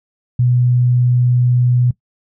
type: tone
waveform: sine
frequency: 123.47 Hz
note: B2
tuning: in tune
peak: -10 dBFS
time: 0.39-1.91 s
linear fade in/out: 5 ms
effects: noise-tail reverb RT60 0.1 s tail -19 dB re dry